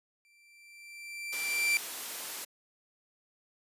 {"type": "tone with exponential growth", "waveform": "40% pulse", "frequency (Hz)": 2349, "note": "D7", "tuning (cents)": 0, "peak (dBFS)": -23, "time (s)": [0.25, 1.77], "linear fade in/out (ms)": 0, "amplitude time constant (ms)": 330}
{"type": "noise", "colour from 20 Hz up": "white", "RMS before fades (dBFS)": -39, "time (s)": [1.32, 2.45], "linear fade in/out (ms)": 10}
{"effects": ["high-pass 300 Hz 12 dB/octave", "resampled to 32000 Hz"]}